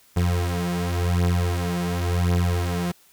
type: beating tone pair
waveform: 30% pulse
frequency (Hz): 87.31 / 88.23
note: F2 / F2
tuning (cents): 0 / +18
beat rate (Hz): 0.92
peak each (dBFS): -20 / -22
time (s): 0.16-2.92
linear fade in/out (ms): 10
effects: white hiss -56 dBFS RMS until 3.12 s